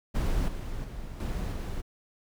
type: noise with level steps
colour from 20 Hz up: brown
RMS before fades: -27 / -35 / -39 / -31 / -33 dBFS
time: 0.14-1.82 s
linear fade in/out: 20 ms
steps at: 0.48 / 0.84 / 1.2 / 1.52 s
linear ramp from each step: 2 ms
effects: none